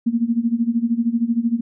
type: tone with tremolo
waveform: sine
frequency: 233.1 Hz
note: A#3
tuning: in tune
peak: -13 dBFS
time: 0.06-1.61 s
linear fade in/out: 10 ms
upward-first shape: sine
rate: 13 Hz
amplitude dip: 85%
effects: none